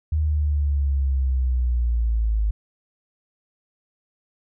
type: linear sweep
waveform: sine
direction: down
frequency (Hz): 77.78 to 52.1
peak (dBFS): -18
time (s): 0.12-2.51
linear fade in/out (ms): 5
effects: none